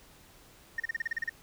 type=tone bursts; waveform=sine; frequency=1840 Hz; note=A#6; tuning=23 cents flat; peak=-26 dBFS; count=10; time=0.78-1.295 s; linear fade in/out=5 ms; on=20 ms; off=35 ms; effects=tanh soft clip ceiling -26 dBFS + pink hiss -57 dBFS RMS until 1.42 s